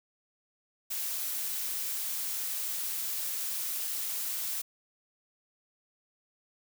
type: noise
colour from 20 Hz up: blue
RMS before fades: -34 dBFS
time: 0.9-4.62 s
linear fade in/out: 10 ms
effects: none